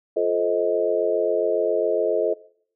sine chord, F dominant seventh, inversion none, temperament just, 349.2 / 436.5 / 523.8 / 628.6 Hz, F4 / A4 / C5 / Eb5, 0 / -14 / +2 / +18 cents, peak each -27 / -22 / -26 / -24 dBFS, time 0.16-2.34 s, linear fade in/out 10 ms, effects noise-tail reverb RT60 0.6 s tail -21 dB re dry

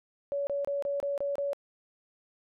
sine tone bursts, 565 Hz, C#5, 33 cents sharp, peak -28 dBFS, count 7, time 0.32-1.532 s, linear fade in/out 0 ms, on 150 ms, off 27 ms, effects none

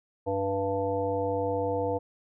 harmonic tone with a mistuned harmonic, 98 Hz, G2, in tune, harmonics 1 / 3 / 5 / 7 / 9, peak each -35 / -35 / -28 / -34 / -35 dBFS, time 0.26-1.99 s, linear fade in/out 20 ms, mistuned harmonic 1, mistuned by -31 cents, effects none

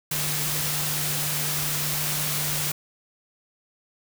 sine tone in noise, 150 Hz, D3, 37 cents sharp, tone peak -32 dBFS, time 0.11-2.72 s, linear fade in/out 5 ms, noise white, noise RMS -27 dBFS, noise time 0.11-2.72 s, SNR -8 dB, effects none

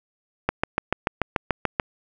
click train, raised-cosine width 0.5 ms, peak -5 dBFS, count 10, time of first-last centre 0.49-1.798 s, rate 6.88 Hz, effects none

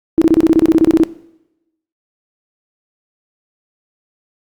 sine tone bursts, 324.7 Hz, E4, 26 cents flat, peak -5 dBFS, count 14, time 0.18-1.035 s, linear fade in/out 0 ms, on 36 ms, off 27 ms, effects noise-tail reverb RT60 0.9 s tail -19 dB re dry + Opus 48 kbps

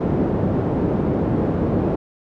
pink band-pass noise, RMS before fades -20 dBFS, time 0-1.96 s, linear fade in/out 10 ms, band 120 to 450 Hz, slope 12 dB/octave, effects none

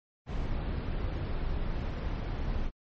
brown noise, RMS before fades -32 dBFS, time 0.26-2.71 s, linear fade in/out 50 ms, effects low-pass 4000 Hz 12 dB/octave + MP3 32 kbps

